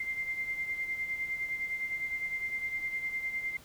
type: beating tone pair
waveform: sine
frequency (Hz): 2093 / 2102.8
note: C7 / C7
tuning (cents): 0 / +8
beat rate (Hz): 9.8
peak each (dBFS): -33 / -40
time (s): 0-3.57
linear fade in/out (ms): 5
effects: pink hiss -55 dBFS RMS until 3.64 s